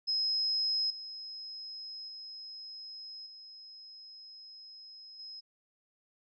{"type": "tone with level steps", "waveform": "sine", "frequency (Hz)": 5120, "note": "D#8", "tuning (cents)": 49, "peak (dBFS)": [-28, -41, -43, -48, -43], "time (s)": [0.07, 5.41], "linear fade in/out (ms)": 20, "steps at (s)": [0.9, 2.08, 3.26, 5.19], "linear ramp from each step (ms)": 5, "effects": []}